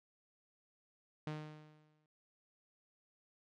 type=tone with exponential decay; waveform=sawtooth; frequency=153 Hz; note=D#3; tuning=29 cents flat; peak=-34 dBFS; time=1.27-2.06 s; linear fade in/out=2 ms; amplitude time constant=170 ms; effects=low-pass 4000 Hz 12 dB/octave